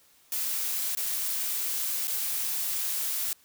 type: noise with dropouts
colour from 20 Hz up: blue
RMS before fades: -30 dBFS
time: 0.32-3.33 s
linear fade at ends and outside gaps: 1 ms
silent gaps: 0.95-0.971 / 2.072-2.079 s
effects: white hiss -61 dBFS RMS until 3.44 s